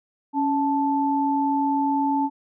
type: tone pair together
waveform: sine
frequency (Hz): 278.2 / 876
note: C#4 / A5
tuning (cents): +6 / -8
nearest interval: octave + minor sixth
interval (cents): 1986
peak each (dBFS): -22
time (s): 0.33-2.3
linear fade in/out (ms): 50
effects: none